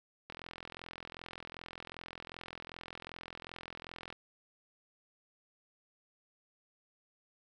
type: click train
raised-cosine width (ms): 0.3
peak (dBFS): -28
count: 164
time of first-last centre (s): 0.3-4.126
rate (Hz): 42.6
effects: none